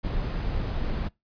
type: noise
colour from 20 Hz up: brown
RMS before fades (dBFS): -28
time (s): 0.03-1.09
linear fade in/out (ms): 20
effects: noise-tail reverb RT60 0.2 s tail -23 dB re dry + resampled to 11025 Hz